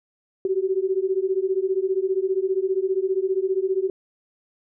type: beating tone pair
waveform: sine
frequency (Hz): 372.9 / 387.9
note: F#4 / G4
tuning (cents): +14 / -18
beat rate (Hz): 15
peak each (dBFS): -23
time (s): 0.45-3.9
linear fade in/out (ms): 2
effects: none